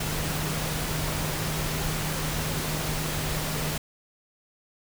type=tone in noise; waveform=sine; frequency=154.1 Hz; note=D#3; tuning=16 cents flat; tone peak=-32 dBFS; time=0-3.78 s; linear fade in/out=5 ms; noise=pink; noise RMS=-30 dBFS; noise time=0-3.78 s; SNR=-5 dB; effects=none